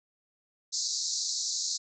white band-pass noise, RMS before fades -32 dBFS, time 0.72-1.78 s, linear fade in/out 20 ms, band 4000 to 7200 Hz, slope 96 dB/octave, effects none

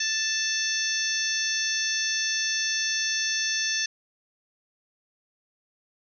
harmonic tone with a mistuned harmonic, 880 Hz, A5, in tune, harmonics 2 / 3 / 4 / 5 / 6 / 7, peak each -30 / -34 / -34 / -34 / -31 / -29 dBFS, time 0-3.86 s, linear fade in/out 5 ms, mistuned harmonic 6, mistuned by +42 cents, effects none

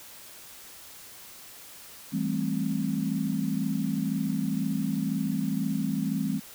sine chord, A minor seventh, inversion second, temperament just, 165 / 198 / 220 / 264 Hz, E3 / G3 / A3 / C4, +2 / +18 / 0 / +16 cents, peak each -32 / -30 / -32 / -31 dBFS, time 2.12-6.4 s, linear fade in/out 20 ms, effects white hiss -47 dBFS RMS until 6.54 s

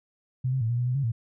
sine tone with pitch steps, 128.2 / 132 / 112.3 / 119.8 / 122.8 / 125.5 / 139 / 114.9 Hz, C3 / C3 / A2 / A#2 / B2 / B2 / C#3 / A#2, -35 / +16 / +36 / +48 / -9 / +28 / +5 / -25 cents, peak -23 dBFS, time 0.44-1.12 s, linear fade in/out 10 ms, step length 85 ms, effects none

